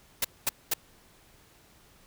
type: noise bursts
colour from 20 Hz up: white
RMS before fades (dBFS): -26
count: 3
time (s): 0.22-0.738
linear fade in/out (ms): 5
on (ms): 26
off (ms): 220
effects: pink hiss -59 dBFS RMS until 2.06 s